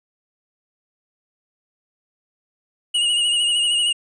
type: tone with vibrato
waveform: square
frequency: 2878 Hz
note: F#7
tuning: 49 cents flat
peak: -17 dBFS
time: 2.94-3.93 s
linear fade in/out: 10 ms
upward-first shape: sine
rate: 13 Hz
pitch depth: 40 cents each way
effects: resampled to 22050 Hz